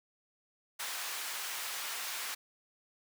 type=high-pass noise; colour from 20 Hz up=pink; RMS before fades=-39 dBFS; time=0.79-2.35 s; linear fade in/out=10 ms; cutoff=1200 Hz; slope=12 dB/octave; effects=none